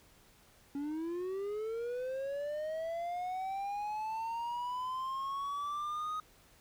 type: linear sweep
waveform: triangle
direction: up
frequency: 277.2 to 1256 Hz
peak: -33 dBFS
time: 0.75-6.2 s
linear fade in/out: 2 ms
effects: pink hiss -63 dBFS RMS until 6.6 s